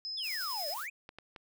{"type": "tone", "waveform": "sine", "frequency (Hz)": 5100, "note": "D#8", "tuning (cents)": 42, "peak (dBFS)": -36, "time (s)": [0.05, 0.74], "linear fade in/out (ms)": 0}
{"type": "exponential two-way sweep", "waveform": "triangle", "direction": "down then up", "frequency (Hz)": [3628, 557, 2620], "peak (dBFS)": -36, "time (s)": [0.17, 0.9], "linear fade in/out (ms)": 10, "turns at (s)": 0.69}
{"type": "noise with tremolo", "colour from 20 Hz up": "blue", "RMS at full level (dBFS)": -42, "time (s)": [0.22, 0.88], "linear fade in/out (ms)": 50, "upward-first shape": "triangle", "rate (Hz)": 11, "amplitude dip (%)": 30}
{"type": "clicks", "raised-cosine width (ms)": 0.3, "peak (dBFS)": -30, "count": 3, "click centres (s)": [1.091, 1.186, 1.362]}
{"effects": []}